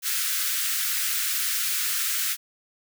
white high-pass noise, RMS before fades -26 dBFS, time 0.02-2.37 s, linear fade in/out 50 ms, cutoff 1300 Hz, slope 48 dB/octave, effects none

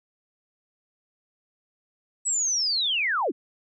sine linear sweep, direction down, 7970 to 199.9 Hz, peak -22 dBFS, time 2.25-3.32 s, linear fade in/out 20 ms, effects none

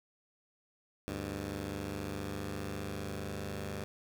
10% pulse tone pair together, 74.8 / 99.78 Hz, D2 / G2, +32 / +31 cents, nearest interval perfect fourth, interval 499 cents, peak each -33 / -31 dBFS, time 1.08-3.84 s, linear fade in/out 0 ms, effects none

